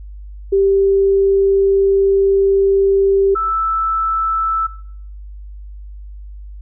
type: tone pair in turn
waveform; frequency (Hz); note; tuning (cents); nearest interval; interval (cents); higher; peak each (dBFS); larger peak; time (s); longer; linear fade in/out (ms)
sine; 392 / 1318.5; G4 / E6; 0 / 0; octave + major sixth; 2100; second; -10 / -15; first; 0.52-3.35 / 3.35-4.67; first; 10
effects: noise-tail reverb RT60 0.6 s tail -18 dB re dry + added 50 Hz sine -30 dBFS peak until 6.61 s